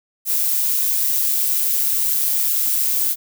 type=noise with amplitude modulation; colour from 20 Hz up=violet; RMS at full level=-17 dBFS; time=0.25-3.16 s; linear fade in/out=50 ms; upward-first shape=sine; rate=142 Hz; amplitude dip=40%; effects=none